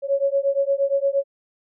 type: beating tone pair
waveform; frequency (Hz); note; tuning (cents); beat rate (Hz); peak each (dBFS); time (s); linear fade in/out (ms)
sine; 550 / 558.6; C#5 / C#5; -14 / +13; 8.6; -21; 0.02-1.24; 50
effects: none